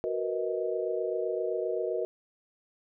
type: chord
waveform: sine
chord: B major seventh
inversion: second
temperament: equal with one note detuned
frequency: 370 / 466.2 / 493.9 / 630.6 Hz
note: F#4 / A#4 / B4 / D#5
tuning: 0 / 0 / 0 / +23 cents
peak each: -33 / -32 / -37 / -34 dBFS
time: 0.04-2.05 s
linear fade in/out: 0 ms
effects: none